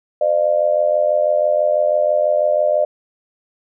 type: tone with amplitude modulation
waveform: sine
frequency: 601 Hz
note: D5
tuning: 40 cents sharp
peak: -9 dBFS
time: 0.21-2.85 s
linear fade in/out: 5 ms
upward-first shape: sine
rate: 86.1 Hz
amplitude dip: 85%
effects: none